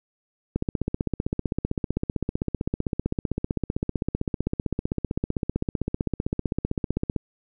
click train, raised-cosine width 3 ms, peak -11 dBFS, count 104, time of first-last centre 0.56-7.163 s, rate 15.6 Hz, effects none

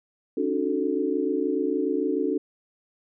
sine chord, D# half-diminished seventh, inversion third, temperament equal with one note detuned, 277.2 / 303.8 / 370 / 440 Hz, C#4 / D#4 / F#4 / A4, 0 / -41 / 0 / 0 cents, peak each -28 dBFS, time 0.37-2.38 s, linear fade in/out 5 ms, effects none

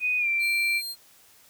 sine tone with pitch glide, 2489 to 2353 Hz, D#7 to D7, 0 to +3 cents, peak -22 dBFS, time 0-0.82 s, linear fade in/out 50 ms, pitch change -97 cents, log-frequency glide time 0.18-0.28 s
sawtooth tone, 4200 Hz, C8, 6 cents sharp, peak -29 dBFS, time 0.39-0.96 s, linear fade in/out 50 ms
effects white hiss -56 dBFS RMS until 1.49 s

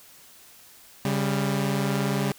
sawtooth tone pair together, 138.59 / 198.22 Hz, C#3 / G3, 0 / +20 cents, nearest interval tritone, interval 620 cents, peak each -22 dBFS, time 1.05-2.32 s, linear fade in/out 2 ms, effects white hiss -51 dBFS RMS until 2.38 s

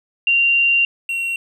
sine / triangle tone pair in turn, 2769 / 2739 Hz, F7 / F7, -15 / -34 cents, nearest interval unison, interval 19 cents, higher first, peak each -12 / -18 dBFS, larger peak first, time 0.27-0.85 / 1.09-1.36 s, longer first, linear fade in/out 2 ms, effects none

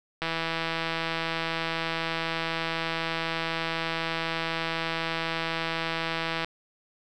click train, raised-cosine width 0.3 ms, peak -13 dBFS, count 1022, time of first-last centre 0.22-6.446 s, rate 164 Hz, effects none

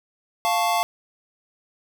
square chord, F augmented, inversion none, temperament equal, 698.5 / 880 / 1108.7 Hz, F5 / A5 / C#6, 0 / 0 / 0 cents, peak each -23 / -25 / -27 dBFS, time 0.45-0.83 s, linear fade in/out 0 ms, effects none

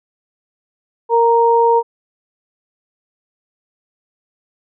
sine tone pair together, 464.1 / 932 Hz, A#4 / A#5, -8 / -1 cents, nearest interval octave, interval 1207 cents, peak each -12 dBFS, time 1.09-1.83 s, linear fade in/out 50 ms, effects none

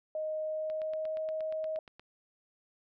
sine tone with pitch glide, 622.3 to 629.9 Hz, D#5 to D#5, 0 to +21 cents, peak -32 dBFS, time 0.15-1.79 s, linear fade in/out 2 ms, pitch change +21 cents, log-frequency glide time 0.43-1.22 s
click train, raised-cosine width 0.3 ms, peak -34 dBFS, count 12, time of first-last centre 0.7-1.996 s, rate 8.49 Hz
effects none

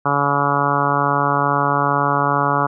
harmonic tone, 142.3 Hz, C#3, 46 cents sharp, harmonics 1 / 2 / 3 / 4 / 5 / 6 / 7 / 8 / 9 / 10, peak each -24 / -26 / -27 / -26 / -25 / -23 / -23 / -21 / -23 / -26 dBFS, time 0.05-2.67 s, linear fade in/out 10 ms, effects none

